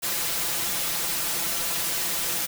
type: noise with comb filter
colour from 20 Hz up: white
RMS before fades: -27 dBFS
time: 0.02-2.47 s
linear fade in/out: 20 ms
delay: 5.9 ms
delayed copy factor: +0.95
effects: none